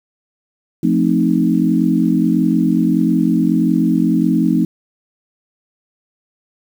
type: chord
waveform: sine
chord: F dominant seventh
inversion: none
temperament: equal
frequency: 174.61 / 220 / 261.6 / 311.1 Hz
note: F3 / A3 / C4 / Eb4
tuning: 0 / 0 / 0 / 0 cents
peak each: -17 dBFS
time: 0.83-4.65 s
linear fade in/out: 5 ms
effects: 7-bit